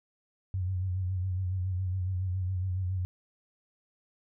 sine tone with vibrato, 92.5 Hz, F#2, in tune, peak -28 dBFS, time 0.54-3.05 s, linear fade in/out 0 ms, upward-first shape sine, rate 7.2 Hz, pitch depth 54 cents each way, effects none

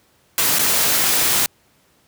white noise with dropouts, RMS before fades -17 dBFS, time 0.38-1.46 s, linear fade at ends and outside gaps 1 ms, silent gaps 0.587-0.592 s, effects pink hiss -58 dBFS RMS until 2.07 s + high-pass 80 Hz 12 dB/octave

